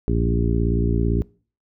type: harmonic tone with a mistuned harmonic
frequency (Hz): 57.8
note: A#1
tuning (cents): -14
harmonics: 1 / 2 / 3 / 4 / 5 / 6 / 7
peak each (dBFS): -21 / -24 / -26 / -27 / -28 / -29 / -29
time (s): 0.08-1.22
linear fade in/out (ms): 0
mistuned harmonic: 1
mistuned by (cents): +62
effects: noise-tail reverb RT60 0.4 s tail -22 dB re dry